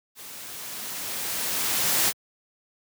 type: noise with level ramp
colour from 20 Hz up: white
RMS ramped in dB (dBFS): -42 to -21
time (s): 0.15-2.13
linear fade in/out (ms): 50
effects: high-pass 100 Hz 12 dB/octave